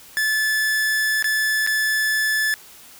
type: tone with dropouts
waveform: 45% pulse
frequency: 1736 Hz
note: A6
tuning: 24 cents flat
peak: -18 dBFS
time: 0.17-2.54 s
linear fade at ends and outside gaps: 0 ms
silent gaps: 1.225-1.243 / 1.665-1.673 s
effects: white hiss -45 dBFS RMS until 2.99 s